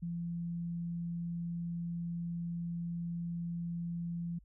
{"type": "tone", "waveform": "sine", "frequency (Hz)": 170.6, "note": "F3", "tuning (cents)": -40, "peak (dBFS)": -35, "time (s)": [0.02, 4.39], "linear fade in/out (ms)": 10, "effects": ["added 50 Hz sine -58 dBFS peak until 4.44 s"]}